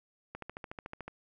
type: click train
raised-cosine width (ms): 0.5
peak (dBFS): -26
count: 11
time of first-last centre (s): 0.35-1.08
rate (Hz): 13.7
effects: none